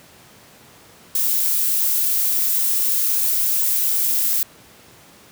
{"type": "noise with high-pass filter sweep", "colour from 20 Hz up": "violet", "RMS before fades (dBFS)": -19, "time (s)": [1.15, 4.43], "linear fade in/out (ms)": 2, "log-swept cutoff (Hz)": [240, 520], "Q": 6.4, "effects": ["pink hiss -47 dBFS RMS until 5.31 s", "high-pass 100 Hz 12 dB/octave"]}